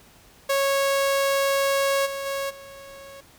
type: tone with level steps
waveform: sawtooth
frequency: 551 Hz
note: C#5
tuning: 11 cents flat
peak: -16 / -25 / -22 / -37 dBFS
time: 0.49-3.21 s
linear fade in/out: 10 ms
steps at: 2.05 / 2.25 / 2.49 s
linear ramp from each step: 20 ms
effects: pink hiss -53 dBFS RMS until 3.38 s